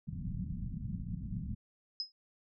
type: low-pass noise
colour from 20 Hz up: white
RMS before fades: -39 dBFS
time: 0.07-1.55 s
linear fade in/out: 10 ms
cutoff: 210 Hz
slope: 48 dB/octave
type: tone with exponential decay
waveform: sine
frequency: 5090 Hz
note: D#8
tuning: 39 cents sharp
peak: -30 dBFS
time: 2-2.12 s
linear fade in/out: 1 ms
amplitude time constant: 25 ms
effects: none